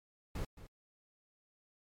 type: noise with echo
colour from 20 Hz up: brown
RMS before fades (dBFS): -38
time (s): 0.35-0.45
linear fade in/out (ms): 5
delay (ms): 220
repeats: 1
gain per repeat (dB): -14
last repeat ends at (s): 0.67
effects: MP3 64 kbps